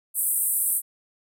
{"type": "band-pass noise", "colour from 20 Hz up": "pink", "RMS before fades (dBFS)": -24, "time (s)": [0.14, 0.82], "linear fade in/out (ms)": 50, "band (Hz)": [8300, 15000], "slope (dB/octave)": 96, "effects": []}